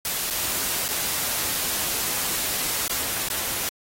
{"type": "noise with dropouts", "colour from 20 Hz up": "white", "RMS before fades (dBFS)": -26, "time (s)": [0.05, 3.69], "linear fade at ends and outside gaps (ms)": 1, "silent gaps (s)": [[0.302, 0.308], [0.882, 0.888], [2.88, 2.896], [3.286, 3.301]], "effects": ["AAC 48 kbps"]}